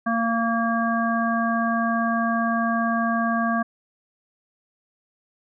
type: harmonic tone with a mistuned harmonic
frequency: 229.4 Hz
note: A#3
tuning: 28 cents flat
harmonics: 1 / 3 / 5 / 7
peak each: -23 / -26 / -26 / -28 dBFS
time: 0.06-3.63 s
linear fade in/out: 10 ms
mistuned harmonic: 7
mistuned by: +16 cents
effects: none